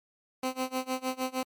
15% pulse tone with tremolo, 258.4 Hz, C4, 21 cents flat, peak -21 dBFS, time 0.43-1.43 s, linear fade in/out 2 ms, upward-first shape sine, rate 6.5 Hz, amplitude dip 95%, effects MP3 96 kbps

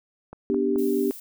click train, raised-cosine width 1 ms, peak -25 dBFS, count 3, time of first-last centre 0.33-0.759 s, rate 4.66 Hz
sine chord, G major, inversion first, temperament equal, 246.9 / 293.7 / 392 Hz, B3 / D4 / G4, 0 / 0 / 0 cents, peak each -26 / -26 / -23 dBFS, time 0.5-1.11 s, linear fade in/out 0 ms
violet noise, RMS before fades -41 dBFS, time 0.78-1.2 s, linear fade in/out 5 ms
effects none

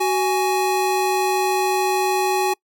square tone pair together, 373.9 / 830.6 Hz, F#4 / G#5, +18 / 0 cents, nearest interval octave + major second, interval 1382 cents, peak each -21 dBFS, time 0-2.54 s, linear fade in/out 10 ms, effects noise-tail reverb RT60 0.1 s tail -25 dB re dry

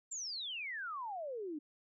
sine exponential sweep, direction down, 7490 to 285.1 Hz, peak -39 dBFS, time 0.11-1.59 s, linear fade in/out 10 ms, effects none

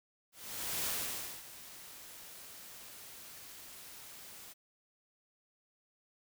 white noise with ADSR envelope, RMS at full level -35 dBFS, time 0.32-4.54 s, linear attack 520 ms, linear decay 580 ms, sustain -16 dB, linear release 24 ms, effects none

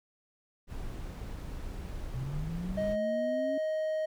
brown noise, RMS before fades -39 dBFS, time 0.67-2.97 s, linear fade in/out 50 ms
sine linear sweep, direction up, 123.47 to 280 Hz, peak -34 dBFS, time 2.14-3.58 s, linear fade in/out 5 ms
triangle tone, 626 Hz, D#5, 10 cents sharp, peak -27 dBFS, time 2.77-4.06 s, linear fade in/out 10 ms
effects none

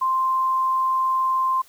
sine tone, 1046.5 Hz, C6, in tune, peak -18 dBFS, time 0.01-1.62 s, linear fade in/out 10 ms, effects white hiss -53 dBFS RMS until 1.68 s

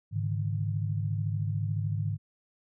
sine chord, Ab suspended fourth, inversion none, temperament equal with one note detuned, 103.83 / 141.83 / 155.56 Hz, Ab2 / Db3 / Eb3, 0 / +40 / 0 cents, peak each -29 / -35 / -34 dBFS, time 0.11-2.18 s, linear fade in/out 50 ms, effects none

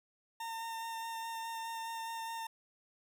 40% pulse tone with vibrato, 910 Hz, A#5, 42 cents flat, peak -38 dBFS, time 0.4-2.47 s, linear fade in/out 5 ms, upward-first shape sine, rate 4.8 Hz, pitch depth 12 cents each way, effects none

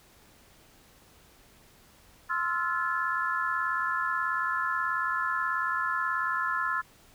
sine chord, F major seventh, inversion second, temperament equal with one note detuned, 1046.5 / 1318.5 / 1396.9 / 1722.8 Hz, C6 / E6 / F6 / A6, 0 / 0 / 0 / -37 cents, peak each -32 dBFS, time 2.29-6.82 s, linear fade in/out 20 ms, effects pink hiss -58 dBFS RMS until 7.14 s

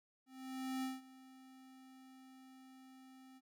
square tone with ADSR envelope, 261.6 Hz, C4, in tune, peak -38 dBFS, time 0.26-3.41 s, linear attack 570 ms, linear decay 180 ms, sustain -20 dB, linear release 41 ms, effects none

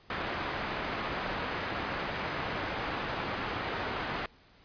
white low-pass noise, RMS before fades -35 dBFS, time 0.1-4.26 s, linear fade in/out 2 ms, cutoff 1700 Hz, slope 12 dB/octave, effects pink hiss -60 dBFS RMS until 4.64 s + resampled to 11025 Hz

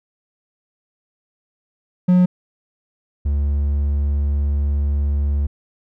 triangle tone pair in turn, 180.6 / 71.67 Hz, F#3 / D2, -42 / -42 cents, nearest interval octave + major third, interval 1600 cents, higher first, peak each -8 / -14 dBFS, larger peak first, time 2.08-2.26 / 3.25-5.47 s, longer second, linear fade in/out 10 ms, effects none

